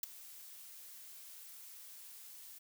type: noise with ADSR envelope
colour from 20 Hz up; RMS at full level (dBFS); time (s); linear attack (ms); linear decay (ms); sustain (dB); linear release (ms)
blue; -34; 0.03-2.59; 4; 10; -19; 14
effects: none